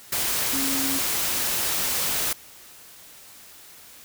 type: tone in noise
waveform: sine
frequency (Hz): 271.6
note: C#4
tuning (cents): -35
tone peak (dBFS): -28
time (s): 0.53-0.99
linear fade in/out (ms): 5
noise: white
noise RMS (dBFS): -25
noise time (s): 0.12-2.33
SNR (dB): -6
effects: white hiss -47 dBFS RMS until 4.04 s